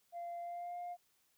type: tone with pitch glide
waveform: sine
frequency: 691 to 705.5 Hz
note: F5 to F5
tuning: -19 to +17 cents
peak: -39 dBFS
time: 0.12-0.97 s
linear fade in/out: 50 ms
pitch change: +36 cents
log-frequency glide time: 0.4-0.76 s
effects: tanh soft clip ceiling -39 dBFS + white hiss -75 dBFS RMS until 1.37 s